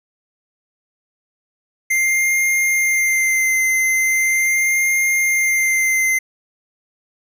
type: tone with vibrato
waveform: square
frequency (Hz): 2093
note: C7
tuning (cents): 0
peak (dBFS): -15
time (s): 1.9-6.19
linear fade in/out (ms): 10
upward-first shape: sine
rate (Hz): 0.4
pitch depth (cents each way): 20
effects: none